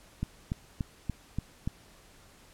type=click train; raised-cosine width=5 ms; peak=-18 dBFS; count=6; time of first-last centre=0.23-1.675 s; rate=3.46 Hz; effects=pink hiss -57 dBFS RMS until 2.53 s + low-pass 12000 Hz 12 dB/octave